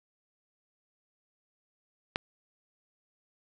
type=click; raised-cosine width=0.3 ms; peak=-12 dBFS; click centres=2.159 s; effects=none